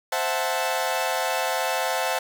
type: chord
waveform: sawtooth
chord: F# half-diminished seventh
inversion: second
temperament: equal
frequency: 523.3 / 659.3 / 740 / 880 Hz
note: C5 / E5 / F#5 / A5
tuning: 0 / 0 / 0 / 0 cents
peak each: -25 dBFS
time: 0.12-2.19 s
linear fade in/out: 5 ms
effects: 7-bit